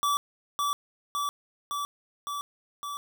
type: tone with echo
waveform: square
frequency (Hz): 1154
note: D6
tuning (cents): -31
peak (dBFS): -24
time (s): 0.03-0.17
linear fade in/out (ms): 0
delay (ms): 560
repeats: 5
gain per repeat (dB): -2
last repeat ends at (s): 2.97
effects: none